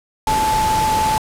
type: tone in noise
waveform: sine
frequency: 870 Hz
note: A5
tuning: 20 cents flat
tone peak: -15 dBFS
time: 0.27-1.18 s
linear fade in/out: 2 ms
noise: pink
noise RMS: -23 dBFS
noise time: 0.27-1.18 s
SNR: +5 dB
effects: low-pass 12000 Hz 12 dB/octave